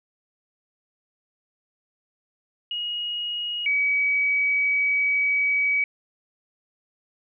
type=tone pair in turn; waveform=sine; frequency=2885 / 2273 Hz; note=F#7 / C#7; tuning=-44 / +43 cents; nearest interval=major third; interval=413 cents; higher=first; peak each=-26 / -19 dBFS; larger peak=second; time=2.71-3.66 / 3.66-5.84 s; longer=second; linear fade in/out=2 ms; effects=none